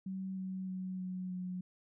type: tone with pitch steps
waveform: sine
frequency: 190 / 188.03 / 186.09 / 184.17 / 182.26 Hz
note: F#3 / F#3 / F#3 / F#3 / F#3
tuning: +46 / +28 / +10 / -8 / -26 cents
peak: -37 dBFS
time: 0.06-1.61 s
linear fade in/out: 5 ms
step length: 310 ms
effects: none